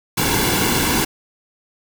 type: noise with comb filter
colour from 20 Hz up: pink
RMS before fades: -18 dBFS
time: 0.17-1.05 s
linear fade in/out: 10 ms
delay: 1.6 ms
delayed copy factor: -0.65
effects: none